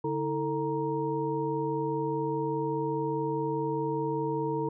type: tone cluster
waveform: sine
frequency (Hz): 143.1 / 322.4 / 447.3 / 937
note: D3 / E4 / A4 / A#5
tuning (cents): -45 / -38 / +28 / +9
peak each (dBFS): -35 / -33 / -31 / -34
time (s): 0.04-4.69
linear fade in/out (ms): 5
effects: none